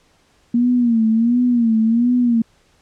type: tone with vibrato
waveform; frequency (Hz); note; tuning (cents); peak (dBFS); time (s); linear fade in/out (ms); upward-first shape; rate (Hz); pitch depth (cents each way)
sine; 233.8; A#3; +5; -12; 0.54-2.42; 5; sine; 1.4; 100
effects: pink hiss -57 dBFS RMS until 2.81 s + low-pass 8000 Hz 12 dB/octave